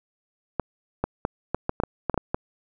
clicks, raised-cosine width 1 ms, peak -9 dBFS, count 11, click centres 0.597 / 1.04 / 1.251 / 1.546 / 1.694 / 1.801 / 1.836 / 2.097 / 2.143 / 2.177 / 2.345 s, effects none

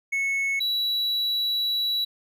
triangle tone pair in turn, 2200 / 3920 Hz, C#7 / B7, -14 / -14 cents, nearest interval minor seventh, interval 1000 cents, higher second, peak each -21 dBFS, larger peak neither, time 0.12-0.6 / 0.6-2.05 s, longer second, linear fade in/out 10 ms, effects none

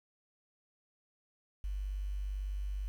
sine tone with quantisation, 49 Hz, G1, in tune, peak -34 dBFS, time 1.64-2.88 s, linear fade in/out 0 ms, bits 10, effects none

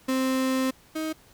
35% pulse tone pair in turn, 261.6 / 314.8 Hz, C4 / D#4, 0 / +20 cents, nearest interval minor third, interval 320 cents, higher second, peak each -21 / -26 dBFS, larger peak first, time 0.08-0.71 / 0.95-1.13 s, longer first, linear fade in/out 10 ms, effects pink hiss -56 dBFS RMS until 1.33 s

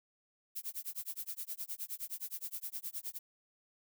violet noise with tremolo, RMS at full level -39 dBFS, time 0.55-3.19 s, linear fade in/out 20 ms, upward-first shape sine, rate 9.6 Hz, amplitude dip 100%, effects none

